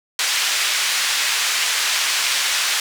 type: band-pass noise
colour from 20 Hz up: pink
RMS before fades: -20 dBFS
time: 0.19-2.8 s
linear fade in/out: 2 ms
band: 1900 to 7600 Hz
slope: 12 dB/octave
effects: none